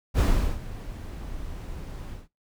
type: noise with ADSR envelope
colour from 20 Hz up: brown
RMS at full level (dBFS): -18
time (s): 0.14-2.28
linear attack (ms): 51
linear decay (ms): 390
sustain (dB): -18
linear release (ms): 160
effects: noise-tail reverb RT60 0.2 s tail -21 dB re dry